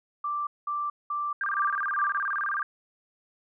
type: tone bursts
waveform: sine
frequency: 1174.7 Hz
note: D6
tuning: in tune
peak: -27 dBFS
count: 5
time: 0.24-2.19 s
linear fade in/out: 5 ms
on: 230 ms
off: 200 ms
type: tone with vibrato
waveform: sine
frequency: 1373 Hz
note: F6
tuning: 30 cents flat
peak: -26 dBFS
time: 1.41-2.63 s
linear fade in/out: 2 ms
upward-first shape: square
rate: 19 Hz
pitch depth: 260 cents each way
effects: none